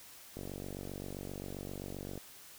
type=click train; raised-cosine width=2 ms; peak=-29 dBFS; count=87; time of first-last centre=0.37-2.177 s; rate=47.6 Hz; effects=white hiss -54 dBFS RMS until 2.58 s